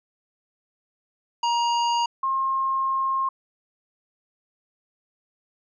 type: tone pair in turn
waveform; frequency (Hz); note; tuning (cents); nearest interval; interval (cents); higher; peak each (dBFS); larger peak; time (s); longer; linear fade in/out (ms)
square / sine; 945 / 1068.8; A#5 / C6; +23 / +36; major second; 213; second; -21; neither; 1.43-2.06 / 2.23-3.29; second; 5
effects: resampled to 16000 Hz